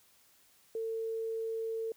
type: tone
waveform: sine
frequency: 450 Hz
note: A4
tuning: 39 cents sharp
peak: -33 dBFS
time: 0.75-1.92 s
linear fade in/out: 2 ms
effects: white hiss -65 dBFS RMS until 1.96 s

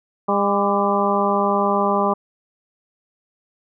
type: harmonic tone with a mistuned harmonic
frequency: 201.5 Hz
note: G3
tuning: 48 cents sharp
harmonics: 1 / 2 / 3 / 4 / 5 / 6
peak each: -23 / -23 / -23 / -23 / -23 / -23 dBFS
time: 0.28-2.14 s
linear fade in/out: 10 ms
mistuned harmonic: 6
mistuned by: -48 cents
effects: none

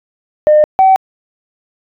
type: tone pair in turn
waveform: sine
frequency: 606 / 763.5 Hz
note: D#5 / G5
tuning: -46 / -46 cents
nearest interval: major third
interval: 400 cents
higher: second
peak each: -3 dBFS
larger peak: neither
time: 0.47-0.64 / 0.79-0.96 s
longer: neither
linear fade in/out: 0 ms
effects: tanh soft clip ceiling -1 dBFS

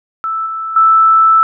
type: tone with level steps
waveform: sine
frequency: 1318.5 Hz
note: E6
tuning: in tune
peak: -15 / -18 / -5 dBFS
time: 0.24-1.43 s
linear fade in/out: 0 ms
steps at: 0.46 / 0.76 s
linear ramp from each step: 5 ms
effects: none

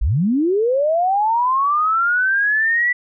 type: linear sweep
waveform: sine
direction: up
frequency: 38.89 to 1975.5 Hz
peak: -14 dBFS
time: 0.01-2.93 s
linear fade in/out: 10 ms
effects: none

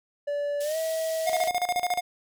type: tone with pitch glide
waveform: triangle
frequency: 578 to 645 Hz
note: D5 to E5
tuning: -28 to -38 cents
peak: -24 dBFS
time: 0.27-1.49 s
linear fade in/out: 10 ms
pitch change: +190 cents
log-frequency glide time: 0.62-0.77 s
type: band-pass noise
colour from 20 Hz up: white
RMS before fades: -40 dBFS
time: 0.6-1.49 s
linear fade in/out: 10 ms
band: 2900 to 11000 Hz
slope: 12 dB/octave
type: tone with tremolo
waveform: square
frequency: 716 Hz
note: F5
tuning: 43 cents sharp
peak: -23 dBFS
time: 1.26-2.01 s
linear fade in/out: 20 ms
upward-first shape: square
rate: 14 Hz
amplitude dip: 80%
effects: none

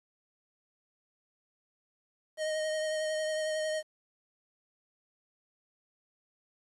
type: tone with vibrato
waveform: square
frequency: 622.3 Hz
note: D#5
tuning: in tune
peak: -31 dBFS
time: 2.37-3.83 s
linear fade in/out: 50 ms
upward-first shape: triangle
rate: 11 Hz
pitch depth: 21 cents each way
effects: resampled to 24000 Hz + 10-bit

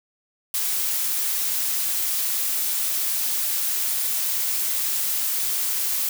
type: noise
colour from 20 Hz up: blue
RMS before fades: -24 dBFS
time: 0.54-6.09 s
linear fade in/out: 2 ms
effects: none

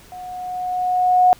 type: tone with level ramp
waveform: sine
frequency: 729 Hz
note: F#5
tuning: 26 cents flat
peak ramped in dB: -32 to -8 dBFS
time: 0.12-1.33 s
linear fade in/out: 0 ms
effects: pink hiss -47 dBFS RMS until 1.39 s

